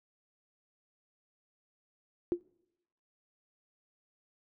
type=tone with exponential decay; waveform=sine; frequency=349.2 Hz; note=F4; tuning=in tune; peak=-22 dBFS; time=2.32-2.41 s; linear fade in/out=0 ms; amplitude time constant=19 ms; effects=noise-tail reverb RT60 0.9 s tail -26 dB re dry